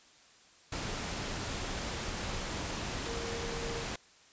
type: tone in noise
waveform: sine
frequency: 463.9 Hz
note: A#4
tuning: 8 cents flat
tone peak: -40 dBFS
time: 3.06-3.84 s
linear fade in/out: 5 ms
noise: pink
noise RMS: -37 dBFS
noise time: 0.72-3.96 s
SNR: -6 dB
effects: white hiss -60 dBFS RMS until 4.32 s + resampled to 16000 Hz